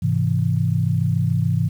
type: chord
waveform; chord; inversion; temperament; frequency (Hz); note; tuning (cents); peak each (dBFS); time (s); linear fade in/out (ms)
sine; Ab augmented; none; equal; 103.83 / 130.81 / 164.81; Ab2 / C3 / E3; 0 / 0 / 0; -21; 0.02-1.69; 10
effects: 8-bit

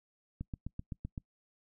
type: click train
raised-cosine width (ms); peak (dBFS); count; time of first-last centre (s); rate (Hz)
5; -26; 7; 0.41-1.178; 7.81
effects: noise-tail reverb RT60 0.1 s tail -25 dB re dry

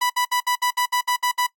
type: tone bursts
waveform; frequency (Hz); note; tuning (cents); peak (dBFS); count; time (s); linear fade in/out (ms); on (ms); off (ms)
sawtooth; 987.8; B5; 0; -15; 10; 0.01-1.468; 10; 90; 62
effects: noise-tail reverb RT60 0.1 s tail -21 dB re dry + AAC 64 kbps

